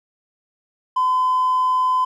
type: tone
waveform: triangle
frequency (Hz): 1018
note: C6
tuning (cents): -48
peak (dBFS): -12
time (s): 0.96-2.05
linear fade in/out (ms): 10
effects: tanh soft clip ceiling -12 dBFS